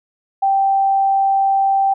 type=tone; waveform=sine; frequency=782 Hz; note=G5; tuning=4 cents flat; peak=-12 dBFS; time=0.42-1.94 s; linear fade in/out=10 ms; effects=none